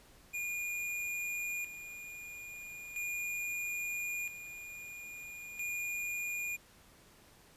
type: tone with tremolo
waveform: square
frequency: 2429 Hz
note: D#7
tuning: 42 cents flat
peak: -36 dBFS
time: 0.33-6.57 s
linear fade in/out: 20 ms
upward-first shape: square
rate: 0.38 Hz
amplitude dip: 65%
effects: pink hiss -61 dBFS RMS until 7.56 s + resampled to 32000 Hz